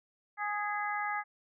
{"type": "harmonic tone with a mistuned harmonic", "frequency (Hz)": 415.3, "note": "G#4", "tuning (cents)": 0, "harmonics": [2, 3, 4, 5], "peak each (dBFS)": [-35, -37, -38, -39], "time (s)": [0.37, 1.24], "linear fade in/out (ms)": 50, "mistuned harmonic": 5, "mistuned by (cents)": -30, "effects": []}